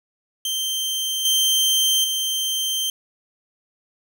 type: tone with level steps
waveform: sawtooth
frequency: 3136 Hz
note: G7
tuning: in tune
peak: -19 / -13 / -18 dBFS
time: 0.45-2.9 s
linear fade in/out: 2 ms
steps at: 1.25 / 2.04 s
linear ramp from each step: 2 ms
effects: none